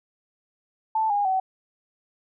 sine tone with pitch steps, 880 / 816.3 / 757.3 Hz, A5 / G#5 / F#5, 0 / -30 / +40 cents, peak -20 dBFS, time 0.95-1.4 s, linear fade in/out 5 ms, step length 150 ms, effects none

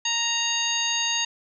harmonic tone, 932.3 Hz, A#5, in tune, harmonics 1 / 2 / 3 / 4 / 5 / 7, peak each -33 / -32 / -27 / -29 / -32 / -28 dBFS, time 0.05-1.25 s, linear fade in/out 5 ms, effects none

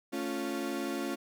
35% pulse chord, A augmented, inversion none, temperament equal, 220 / 277.2 / 349.2 Hz, A3 / C#4 / E#4, 0 / 0 / 0 cents, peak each -38 / -34 / -35 dBFS, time 0.12-1.16 s, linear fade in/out 20 ms, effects none

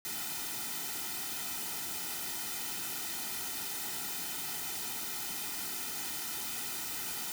white noise with comb filter, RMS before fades -38 dBFS, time 0.05-7.32 s, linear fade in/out 0 ms, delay 1.8 ms, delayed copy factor -0.8, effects none

